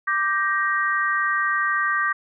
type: chord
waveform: sine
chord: G minor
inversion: second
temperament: just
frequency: 1176 / 1568 / 1881.6 Hz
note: D6 / G6 / Bb6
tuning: +2 / 0 / +16 cents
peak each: -23 / -24 / -24 dBFS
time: 0.07-2.13 s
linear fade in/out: 10 ms
effects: none